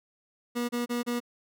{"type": "tone bursts", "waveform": "30% pulse", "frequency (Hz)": 240.7, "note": "B3", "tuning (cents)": -44, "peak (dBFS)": -25, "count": 4, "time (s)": [0.55, 1.203], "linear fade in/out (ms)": 20, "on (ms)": 140, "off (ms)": 31, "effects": []}